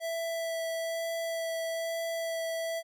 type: tone with vibrato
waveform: square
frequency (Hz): 660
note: E5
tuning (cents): +2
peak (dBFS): -32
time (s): 0-2.83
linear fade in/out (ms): 50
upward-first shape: sine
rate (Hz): 1.1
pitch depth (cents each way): 9
effects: none